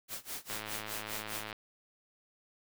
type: noise with tremolo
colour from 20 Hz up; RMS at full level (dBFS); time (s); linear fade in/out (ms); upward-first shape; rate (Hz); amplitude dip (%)
white; -39; 0.08-1.52; 50; sine; 4.9; 95
type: click train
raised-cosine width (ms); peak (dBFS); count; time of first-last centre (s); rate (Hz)
0.3; -24; 111; 0.5-1.528; 107
effects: none